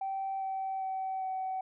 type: tone with pitch steps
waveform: sine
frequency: 775 / 768.8 / 762.6 / 756.4 Hz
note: G5 / G5 / G5 / F#5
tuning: -20 / -34 / -48 / +38 cents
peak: -31 dBFS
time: 0.01-1.61 s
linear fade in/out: 5 ms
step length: 400 ms
effects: tanh soft clip ceiling -28 dBFS